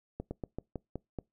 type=slowing click train; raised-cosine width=2 ms; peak=-23 dBFS; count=7; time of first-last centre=0.2-1.188 s; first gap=110 ms; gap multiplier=1.16; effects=noise-tail reverb RT60 0.2 s tail -25 dB re dry